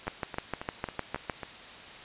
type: two click trains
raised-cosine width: 0.5 ms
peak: -21 / -15 dBFS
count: 6 / 9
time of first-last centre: 0.07-1.432 / 0.08-1.298 s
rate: 3.67 / 6.57 Hz
effects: white hiss -46 dBFS RMS until 2.04 s + resampled to 8000 Hz